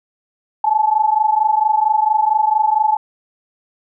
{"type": "tone pair together", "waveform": "sine", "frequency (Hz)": [850, 874.4], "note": ["G#5", "A5"], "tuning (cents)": [40, -11], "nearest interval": "unison", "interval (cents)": 49, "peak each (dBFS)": -15, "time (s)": [0.64, 2.97], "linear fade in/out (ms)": 5, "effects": []}